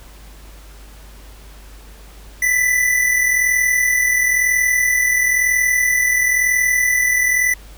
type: tone pair together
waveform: square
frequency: 1984 / 2025 Hz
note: B6 / B6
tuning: +7 / +43 cents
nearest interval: unison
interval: 36 cents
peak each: -15 / -23 dBFS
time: 2.42-7.54 s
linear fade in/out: 5 ms
effects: added 50 Hz sine -38 dBFS peak until 7.77 s + pink hiss -45 dBFS RMS until 7.77 s